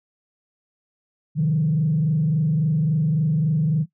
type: tone with frequency modulation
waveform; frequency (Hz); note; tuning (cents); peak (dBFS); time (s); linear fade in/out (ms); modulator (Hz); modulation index
sine; 155.56; D#3; 0; -16; 1.35-3.86; 50; 23.6; 0.67
effects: noise-tail reverb RT60 0.1 s tail -19 dB re dry + tanh soft clip ceiling -12 dBFS